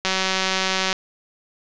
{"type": "click train", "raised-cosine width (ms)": 0.2, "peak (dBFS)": -4, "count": 167, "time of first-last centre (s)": [0.05, 0.928], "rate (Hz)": 189, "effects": ["resampled to 16000 Hz", "7-bit"]}